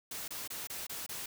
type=noise bursts; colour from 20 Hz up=white; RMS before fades=-41 dBFS; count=6; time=0.11-1.26 s; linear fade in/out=5 ms; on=170 ms; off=26 ms; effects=none